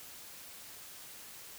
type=silence; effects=white hiss -50 dBFS RMS until 1.58 s